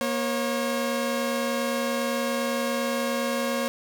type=tone pair together; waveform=sawtooth; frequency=237.4 / 544.8 Hz; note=A#3 / C#5; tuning=+32 / -30 cents; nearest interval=octave + major second; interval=1438 cents; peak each=-24 / -23 dBFS; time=0.01-3.68 s; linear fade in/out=0 ms; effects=none